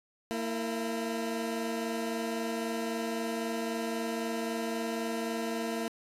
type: tone pair together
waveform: 20% pulse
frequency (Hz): 229 / 331.6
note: A#3 / E4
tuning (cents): -31 / +10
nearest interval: tritone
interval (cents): 641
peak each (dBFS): -28 / -32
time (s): 0.31-5.88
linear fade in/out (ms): 0
effects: resampled to 32000 Hz + 11-bit